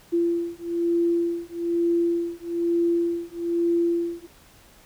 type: beating tone pair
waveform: sine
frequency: 340.5 / 341.6 Hz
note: F4 / F4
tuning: -44 / -38 cents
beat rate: 1.1 Hz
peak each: -24 dBFS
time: 0.12-4.27 s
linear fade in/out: 20 ms
effects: pink hiss -53 dBFS RMS until 4.85 s